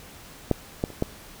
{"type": "clicks", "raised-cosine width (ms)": 2, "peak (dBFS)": [-6, -10, -27, -9], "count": 4, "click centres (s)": [0.513, 0.839, 0.903, 1.024], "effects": ["pink hiss -46 dBFS RMS until 1.4 s"]}